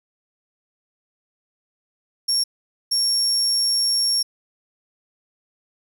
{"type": "tone bursts at uneven times", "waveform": "35% pulse", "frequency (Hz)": 5520, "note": "F8", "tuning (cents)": -21, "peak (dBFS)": -15, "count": 2, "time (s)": [[2.28, 2.44], [2.91, 4.23]], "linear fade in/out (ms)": 10, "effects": []}